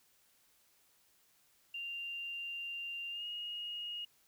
sine tone with pitch glide, 2785 to 2870 Hz, F7 to F7, -5 to +47 cents, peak -39 dBFS, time 1.74-4.05 s, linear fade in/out 5 ms, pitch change +52 cents, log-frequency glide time 3.1-3.25 s, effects white hiss -70 dBFS RMS until 4.27 s

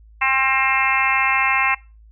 harmonic tone with a mistuned harmonic, 265.7 Hz, C4, 27 cents sharp, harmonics 3 / 4 / 5 / 6 / 7 / 8 / 9 / 10, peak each -25 / -21 / -29 / -29 / -25 / -21 / -27 / -22 dBFS, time 0.21-1.75 s, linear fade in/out 10 ms, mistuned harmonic 5, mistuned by +20 cents, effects noise-tail reverb RT60 0.3 s tail -23 dB re dry + added 54 Hz sine -44 dBFS peak until 2.11 s

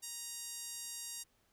5% pulse tone with band-pass filter, 940 Hz, A#5, 14 cents sharp, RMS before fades -45 dBFS, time 0.02-1.24 s, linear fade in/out 20 ms, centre 8200 Hz, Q 0.98, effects pink hiss -74 dBFS RMS until 1.52 s

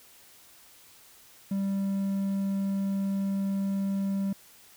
triangle tone, 196 Hz, G3, in tune, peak -24 dBFS, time 1.51-4.33 s, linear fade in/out 5 ms, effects white hiss -55 dBFS RMS until 4.76 s

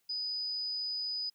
sine tone, 4978 Hz, D#8, in tune, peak -33 dBFS, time 0.09-1.3 s, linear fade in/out 10 ms, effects white hiss -75 dBFS RMS until 1.34 s

